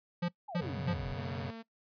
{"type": "tone bursts", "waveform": "square", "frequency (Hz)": 174.61, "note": "F3", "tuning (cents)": 0, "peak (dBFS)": -30, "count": 3, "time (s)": [0.22, 0.938], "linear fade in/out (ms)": 10, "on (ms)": 66, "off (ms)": 260}
{"type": "exponential sweep", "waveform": "sine", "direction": "down", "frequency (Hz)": [880, 32.7], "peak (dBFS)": -40, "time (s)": [0.48, 1.14], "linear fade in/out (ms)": 10}
{"type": "chord", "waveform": "sawtooth", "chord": "F# suspended fourth", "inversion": "none", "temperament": "just", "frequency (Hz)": [92.5, 123.33, 138.75], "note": ["F#2", "B2", "C#3"], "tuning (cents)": [0, -2, 2], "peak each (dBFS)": [-37, -38, -36], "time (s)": [0.61, 1.51], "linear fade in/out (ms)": 10}
{"type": "tone", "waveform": "sawtooth", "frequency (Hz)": 226.7, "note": "A#3", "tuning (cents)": -48, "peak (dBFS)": -39, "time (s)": [1.16, 1.63], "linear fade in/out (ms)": 20}
{"effects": ["noise-tail reverb RT60 0.1 s tail -21 dB re dry", "resampled to 11025 Hz"]}